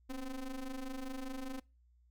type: ring-modulated tone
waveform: square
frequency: 128.5 Hz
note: C3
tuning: 31 cents flat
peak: -37 dBFS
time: 0.09-1.6 s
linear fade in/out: 10 ms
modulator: 141 Hz
effects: noise-tail reverb RT60 0.3 s tail -25 dB re dry + added 60 Hz sine -64 dBFS peak until 2.1 s